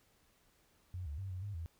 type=tone with pitch steps; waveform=sine; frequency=90.7 / 72.7 / 96.7 / 91.8 / 101.9 / 82.7 Hz; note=F#2 / D2 / G2 / F#2 / G#2 / E2; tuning=-34 / -17 / -23 / -13 / -32 / +6 cents; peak=-39 dBFS; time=0.94-1.66 s; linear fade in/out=0 ms; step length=120 ms; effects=pink hiss -71 dBFS RMS until 1.79 s